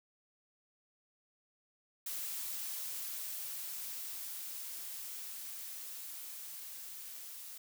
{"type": "noise with level ramp", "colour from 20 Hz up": "blue", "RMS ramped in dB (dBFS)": [-40, -48], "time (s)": [2.06, 7.58], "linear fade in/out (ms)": 5, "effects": []}